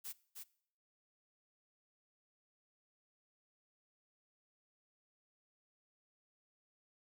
blue noise with echo, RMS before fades -45 dBFS, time 0.04-0.13 s, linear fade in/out 20 ms, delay 310 ms, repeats 1, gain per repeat -4 dB, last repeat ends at 0.44 s, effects noise-tail reverb RT60 0.6 s tail -21 dB re dry

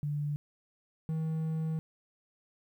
sine / triangle tone pair in turn, 146.83 / 159.35 Hz, D3 / D#3, 0 / +42 cents, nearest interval minor second, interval 142 cents, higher second, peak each -30 / -28 dBFS, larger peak second, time 0.03-0.36 / 1.09-1.79 s, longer second, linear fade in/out 0 ms, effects 11-bit

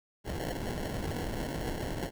pink noise with sample-and-hold, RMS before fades -35 dBFS, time 0.24-2.11 s, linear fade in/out 50 ms, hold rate 1225 Hz, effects none

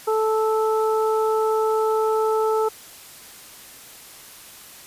harmonic tone, 437.8 Hz, A4, 9 cents flat, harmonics 1 / 2 / 3, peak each -19 / -25 / -27 dBFS, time 0.07-2.69 s, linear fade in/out 10 ms, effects white hiss -43 dBFS RMS until 4.86 s + resampled to 32000 Hz

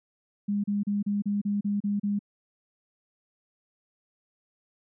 sine tone bursts, 203.8 Hz, G#3, 32 cents flat, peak -24 dBFS, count 9, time 0.48-2.192 s, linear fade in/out 10 ms, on 160 ms, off 34 ms, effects none

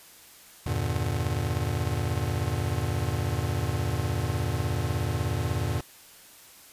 square chord, E half-diminished seventh, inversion none, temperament just, 82.41 / 98.89 / 118.67 / 148.33 Hz, E2 / G2 / Bb2 / D3, 0 / +16 / +31 / +18 cents, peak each -32 / -32 / -31 / -35 dBFS, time 0.66-5.81 s, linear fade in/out 5 ms, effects white hiss -51 dBFS RMS until 6.72 s + resampled to 32000 Hz

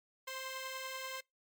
10% pulse tone pair together, 526 / 1041.7 Hz, C5 / C6, +9 / -8 cents, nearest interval octave, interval 1183 cents, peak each -34 / -37 dBFS, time 0.27-1.21 s, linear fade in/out 10 ms, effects noise-tail reverb RT60 0.2 s tail -26 dB re dry + MP3 96 kbps

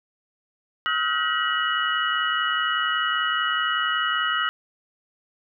sine tone cluster, 1279 / 1424 / 1535 / 1918 / 2929 Hz, D#6 / F6 / G6 / A#6 / F#7, +47 / +33 / -37 / +49 / -18 cents, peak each -25 / -28 / -31 / -29 / -27 dBFS, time 0.86-4.49 s, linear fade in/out 0 ms, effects none

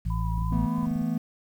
harmonic tone, 55.4 Hz, A1, 13 cents sharp, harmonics 1 / 2 / 3, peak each -27 / -30 / -32 dBFS, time 0.05-0.66 s, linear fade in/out 10 ms
sine tone with vibrato, 987.8 Hz, B5, in tune, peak -36 dBFS, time 0.1-0.86 s, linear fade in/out 5 ms, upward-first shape sine, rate 3.3 Hz, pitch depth 35 cents each way
clicks, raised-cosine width 5 ms, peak -27 dBFS, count 11, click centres 0.381 / 0.419 / 0.51 / 0.569 / 0.661 / 0.783 / 0.83 / 0.872 / 0.913 / 0.96 / 1.016 s
triangle chord, E suspended fourth, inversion none, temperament equal with one note detuned, 164.81 / 220 / 244.8 Hz, E3 / A3 / B3, 0 / 0 / -15 cents, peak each -28 / -27 / -27 dBFS, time 0.52-1.18 s, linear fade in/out 5 ms
effects 9-bit

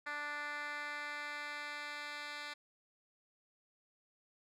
10% pulse tone with band-pass filter sweep, 293.7 Hz, D4, in tune, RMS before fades -43 dBFS, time 0.06-2.54 s, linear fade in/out 10 ms, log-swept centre 1800 to 2900 Hz, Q 1.8, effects none

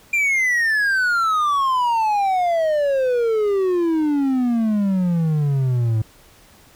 triangle exponential sweep, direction down, 2400 to 107.5 Hz, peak -14 dBFS, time 0.13-6.02 s, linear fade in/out 5 ms, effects pink hiss -50 dBFS RMS until 6.75 s

